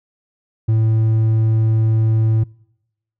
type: tone with hard clipping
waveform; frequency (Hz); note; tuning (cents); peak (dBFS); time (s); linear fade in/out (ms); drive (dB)
sine; 110.9; A2; +14; -13; 0.68-2.44; 10; 3
effects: noise-tail reverb RT60 0.9 s tail -26 dB re dry